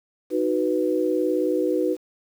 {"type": "chord", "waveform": "sine", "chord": "B major", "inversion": "first", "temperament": "equal", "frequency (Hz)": [311.1, 370, 493.9], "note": ["D#4", "F#4", "B4"], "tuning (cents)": [0, 0, 0], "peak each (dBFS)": -24, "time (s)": [0.3, 1.97], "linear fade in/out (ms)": 50, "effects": ["8-bit"]}